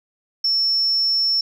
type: tone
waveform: sine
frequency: 5400 Hz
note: E8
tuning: 41 cents sharp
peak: -15 dBFS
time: 0.44-1.41 s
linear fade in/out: 5 ms
effects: tanh soft clip ceiling -12 dBFS